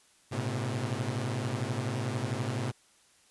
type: tone cluster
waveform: sawtooth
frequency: 107.7 / 120.6 / 132 Hz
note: A2 / B2 / C3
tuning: -37 / -41 / +16 cents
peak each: -31 dBFS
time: 0.31-2.72 s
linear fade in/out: 20 ms
effects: white hiss -63 dBFS RMS until 3.3 s + resampled to 24000 Hz